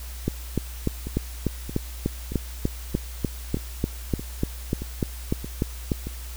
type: two click trains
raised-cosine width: 3 ms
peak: -9 / -19 dBFS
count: 20 / 9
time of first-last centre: 0.28-5.918 / 1.07-6.07 s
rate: 3.37 / 1.6 Hz
effects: added 60 Hz sine -34 dBFS peak until 6.36 s + white hiss -43 dBFS RMS until 6.36 s